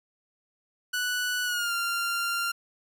sawtooth tone with pitch glide, 1480 to 1388.9 Hz, F#6 to F6, 0 to -10 cents, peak -23 dBFS, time 0.93-2.52 s, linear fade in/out 10 ms, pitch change -110 cents, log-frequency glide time 1.44-1.73 s, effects none

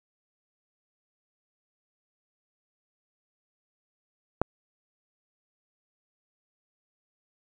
click, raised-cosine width 1 ms, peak -8 dBFS, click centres 4.416 s, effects none

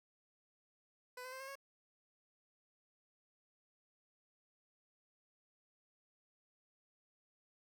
15% pulse tone with pitch steps, 500 / 512 / 524.3 / 536.8 / 549.7 Hz, B4 / C5 / C5 / C5 / C#5, +21 / -38 / +3 / +44 / -15 cents, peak -40 dBFS, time 1.17-1.555 s, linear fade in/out 5 ms, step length 77 ms, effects none

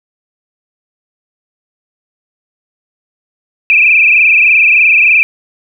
sine tone with frequency modulation, 2489 Hz, D#7, in tune, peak -4 dBFS, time 3.7-5.23 s, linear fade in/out 0 ms, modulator 23.3 Hz, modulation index 6, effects none

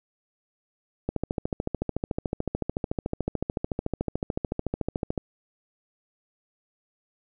click train, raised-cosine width 2 ms, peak -13 dBFS, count 57, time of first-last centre 1.09-5.178 s, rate 13.7 Hz, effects none

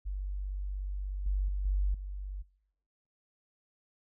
sine tone with level steps, 48.33 Hz, G1, 24 cents flat, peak -32 / -26 / -29 / -25 / -35 dBFS, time 0.05-2.43 s, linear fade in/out 20 ms, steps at 1.26 / 1.48 / 1.65 / 1.94 s, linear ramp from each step 5 ms, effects noise-tail reverb RT60 1.0 s tail -26 dB re dry

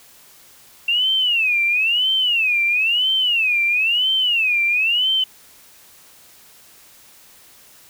sine tone with vibrato, 2709 Hz, E7, 47 cents sharp, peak -15 dBFS, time 0.88-5.24 s, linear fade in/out 5 ms, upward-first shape sine, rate 1 Hz, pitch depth 240 cents each way, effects white hiss -48 dBFS RMS until 7.89 s

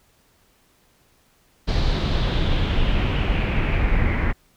brown noise with low-pass filter sweep, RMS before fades -20 dBFS, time 1.67-4.33 s, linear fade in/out 20 ms, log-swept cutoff 4400 to 2000 Hz, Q 3.8, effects pink hiss -60 dBFS RMS until 4.56 s

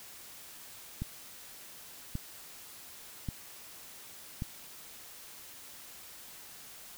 click train, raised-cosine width 5 ms, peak -22 dBFS, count 4, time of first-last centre 1.02-4.421 s, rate 0.882 Hz, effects white hiss -50 dBFS RMS until 6.97 s

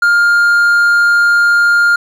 triangle tone, 1407 Hz, F6, 12 cents sharp, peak -5 dBFS, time 0.02-1.96 s, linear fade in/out 5 ms, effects none

